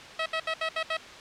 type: tone bursts at uneven times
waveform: 10% pulse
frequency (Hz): 644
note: E5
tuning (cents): -41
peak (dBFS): -18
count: 6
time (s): 0.19-0.26 / 0.33-0.4 / 0.47-0.54 / 0.61-0.69 / 0.76-0.83 / 0.9-0.97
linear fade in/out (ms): 5
effects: white hiss -44 dBFS RMS until 1.2 s + low-pass 4000 Hz 12 dB/octave